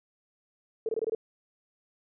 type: tone bursts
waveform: sine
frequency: 445.2 Hz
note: A4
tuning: 20 cents sharp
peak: -26 dBFS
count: 6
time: 0.86-1.149 s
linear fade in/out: 2 ms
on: 29 ms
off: 23 ms
effects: none